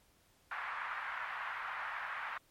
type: band-pass noise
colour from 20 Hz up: white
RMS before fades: -41 dBFS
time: 0.51-2.38 s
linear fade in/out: 5 ms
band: 920 to 1800 Hz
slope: 24 dB/octave
effects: pink hiss -69 dBFS RMS until 2.5 s + MP3 64 kbps